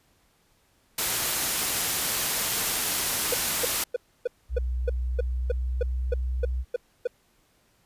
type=noise; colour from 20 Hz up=white; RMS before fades=-26 dBFS; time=0.98-3.84 s; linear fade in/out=5 ms
type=tone bursts; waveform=triangle; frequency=491 Hz; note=B4; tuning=10 cents flat; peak=-20 dBFS; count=13; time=3.32-7.073 s; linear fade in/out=5 ms; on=21 ms; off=290 ms
type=tone with pitch glide; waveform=sine; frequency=61.74 to 62.86 Hz; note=B1 to B1; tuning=0 to +31 cents; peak=-25 dBFS; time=4.49-6.65 s; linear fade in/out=50 ms; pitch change=+31 cents; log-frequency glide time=4.95-6.05 s
effects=pink hiss -65 dBFS RMS until 7.85 s + resampled to 32000 Hz